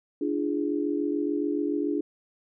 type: chord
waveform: sine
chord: D diminished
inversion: none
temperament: equal with one note detuned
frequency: 293.7 / 340.7 / 415.3 Hz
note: D4 / F4 / Ab4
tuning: 0 / -43 / 0 cents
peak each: -27 / -30 / -31 dBFS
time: 0.21-2.01 s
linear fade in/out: 5 ms
effects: none